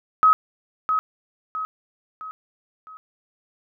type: tone with echo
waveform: sine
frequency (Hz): 1273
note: D#6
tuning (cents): +39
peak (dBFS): -11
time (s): 0.23-0.33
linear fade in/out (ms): 0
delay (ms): 660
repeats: 4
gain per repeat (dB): -7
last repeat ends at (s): 2.97
effects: none